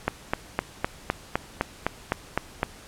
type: click train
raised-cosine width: 0.5 ms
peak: -7 dBFS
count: 11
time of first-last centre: 0.08-2.631 s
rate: 3.92 Hz
effects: pink hiss -47 dBFS RMS until 2.87 s + low-pass 11000 Hz 12 dB/octave

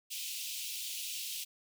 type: high-pass noise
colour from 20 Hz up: pink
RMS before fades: -40 dBFS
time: 0.1-1.45 s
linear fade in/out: 20 ms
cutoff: 2600 Hz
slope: 48 dB/octave
effects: none

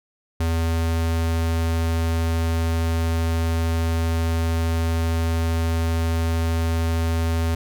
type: tone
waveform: square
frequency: 82.41 Hz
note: E2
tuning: in tune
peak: -20 dBFS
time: 0.4-7.55 s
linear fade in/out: 5 ms
effects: none

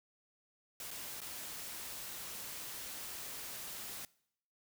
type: noise with dropouts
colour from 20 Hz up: white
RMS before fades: -45 dBFS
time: 0.8-4.05 s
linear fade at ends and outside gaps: 1 ms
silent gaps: 0.906-0.912 / 1.204-1.216 s
effects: noise-tail reverb RT60 0.7 s tail -22 dB re dry

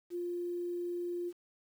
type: tone with quantisation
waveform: sine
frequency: 350.2 Hz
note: F4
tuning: 5 cents sharp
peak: -34 dBFS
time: 0.1-1.33 s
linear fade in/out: 50 ms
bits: 10
effects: none

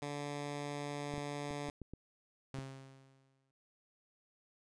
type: tone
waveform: 10% pulse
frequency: 144.8 Hz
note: D3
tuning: 24 cents flat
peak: -31 dBFS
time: 0.02-1.7 s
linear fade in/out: 2 ms
type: clicks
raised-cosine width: 3 ms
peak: -33 dBFS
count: 7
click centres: 1.139 / 1.18 / 1.508 / 1.688 / 1.817 / 1.936 / 2.587 s
type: tone with exponential decay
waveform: sawtooth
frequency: 134.4 Hz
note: C3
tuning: 47 cents sharp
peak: -36 dBFS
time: 2.54-3.51 s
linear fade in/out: 0 ms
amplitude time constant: 210 ms
effects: resampled to 22050 Hz

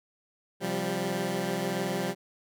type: chord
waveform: 15% pulse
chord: C suspended fourth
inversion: none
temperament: equal with one note detuned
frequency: 132.87 / 174.61 / 196 Hz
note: C3 / F3 / G3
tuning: +27 / 0 / 0 cents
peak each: -31 / -26 / -25 dBFS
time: 0.6-2.15 s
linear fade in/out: 50 ms
effects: none

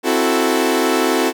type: chord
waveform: sawtooth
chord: F# half-diminished seventh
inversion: second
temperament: equal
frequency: 261.6 / 329.6 / 370 / 440 Hz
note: C4 / E4 / F#4 / A4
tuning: 0 / 0 / 0 / 0 cents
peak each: -16 dBFS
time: 0.03-1.33 s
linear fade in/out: 50 ms
effects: none

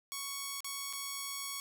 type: tone with dropouts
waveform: 5% pulse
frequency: 1112 Hz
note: C#6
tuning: 5 cents sharp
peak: -26 dBFS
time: 0.12-1.6 s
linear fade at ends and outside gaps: 0 ms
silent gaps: 0.605-0.645 / 0.928-0.933 s
effects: none

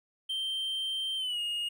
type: tone with pitch glide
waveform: triangle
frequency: 3136 to 2859 Hz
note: G7 to F7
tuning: 0 to +40 cents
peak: -29 dBFS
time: 0.29-1.69 s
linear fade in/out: 10 ms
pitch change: -160 cents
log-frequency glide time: 1.17-1.39 s
effects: none

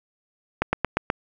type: slowing click train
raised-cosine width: 0.5 ms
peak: -5 dBFS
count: 5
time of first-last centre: 0.62-1.101 s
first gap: 110 ms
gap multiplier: 1.06
effects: none

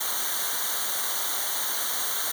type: noise with comb filter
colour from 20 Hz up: white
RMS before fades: -28 dBFS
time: 0-2.32 s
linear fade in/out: 10 ms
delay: 0.39 ms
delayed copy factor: -0.95
effects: none

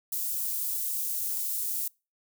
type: high-pass noise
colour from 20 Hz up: white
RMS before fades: -31 dBFS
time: 0.12-1.88 s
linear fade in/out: 5 ms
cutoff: 10000 Hz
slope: 12 dB/octave
effects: noise-tail reverb RT60 0.3 s tail -26 dB re dry

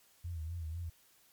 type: tone with vibrato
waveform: sine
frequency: 82.41 Hz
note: E2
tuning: in tune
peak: -37 dBFS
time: 0.24-0.9 s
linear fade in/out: 10 ms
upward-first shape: sine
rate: 4 Hz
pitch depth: 92 cents each way
effects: white hiss -66 dBFS RMS until 1.32 s + MP3 96 kbps

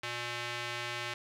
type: tone with band-pass filter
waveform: square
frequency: 119.9 Hz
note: A#2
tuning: 49 cents sharp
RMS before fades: -38 dBFS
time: 0.03-1.14 s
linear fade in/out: 5 ms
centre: 2600 Hz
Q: 1.1
effects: none

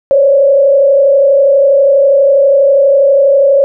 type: tone with frequency modulation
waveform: sine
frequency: 554.4 Hz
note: C#5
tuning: in tune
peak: -4 dBFS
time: 0.11-3.64 s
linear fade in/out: 0 ms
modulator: 32.3 Hz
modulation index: 0.74
effects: none

